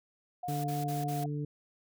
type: tone with vibrato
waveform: sine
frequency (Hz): 714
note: F5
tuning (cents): +38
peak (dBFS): -35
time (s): 0.43-1.26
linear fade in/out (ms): 5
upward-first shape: sine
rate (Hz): 3.5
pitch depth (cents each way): 10
type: noise bursts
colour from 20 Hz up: white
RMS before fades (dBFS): -46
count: 4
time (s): 0.48-1.24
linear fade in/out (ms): 5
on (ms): 160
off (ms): 40
type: harmonic tone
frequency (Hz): 147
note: D3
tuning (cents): +2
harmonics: 1 / 2 / 3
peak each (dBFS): -33 / -39 / -43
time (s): 0.48-1.45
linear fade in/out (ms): 5
effects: none